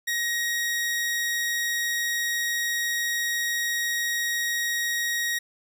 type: tone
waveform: sawtooth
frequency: 1886 Hz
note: A#6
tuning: 20 cents sharp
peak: -21 dBFS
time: 0.07-5.39 s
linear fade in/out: 10 ms
effects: none